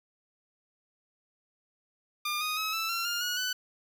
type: tone with pitch steps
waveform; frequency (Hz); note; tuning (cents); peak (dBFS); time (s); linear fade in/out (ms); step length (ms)
15% pulse; 1204 / 1242.1 / 1281.5 / 1322.1 / 1364 / 1407.2 / 1451.8 / 1497.8; D6 / D#6 / E6 / E6 / F6 / F6 / F#6 / F#6; +43 / -3 / -49 / +5 / -41 / +13 / -33 / +21; -23; 2.25-3.53; 5; 160
effects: none